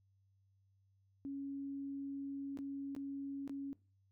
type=tone with dropouts; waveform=sine; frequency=277.2 Hz; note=C#4; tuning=in tune; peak=-40 dBFS; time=1.25-3.73 s; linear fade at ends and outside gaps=0 ms; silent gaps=2.573-2.588 / 2.95-2.964 / 3.477-3.495 s; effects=noise-tail reverb RT60 0.3 s tail -19 dB re dry + added 97 Hz sine -70 dBFS peak until 4.11 s